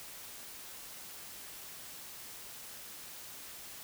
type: silence
effects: white hiss -48 dBFS RMS until 3.83 s